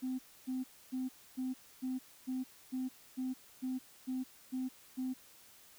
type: tone bursts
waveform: sine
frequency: 257.6 Hz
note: C4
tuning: 27 cents flat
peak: -33 dBFS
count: 12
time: 0.02-5.14 s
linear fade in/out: 20 ms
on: 170 ms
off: 280 ms
effects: tanh soft clip ceiling -31 dBFS + white hiss -60 dBFS RMS until 5.78 s